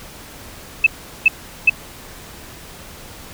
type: tone bursts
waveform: sine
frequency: 2618 Hz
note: E7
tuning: 13 cents flat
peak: -6 dBFS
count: 3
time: 0.84-1.698 s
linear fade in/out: 5 ms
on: 26 ms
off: 390 ms
effects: pink hiss -38 dBFS RMS until 3.33 s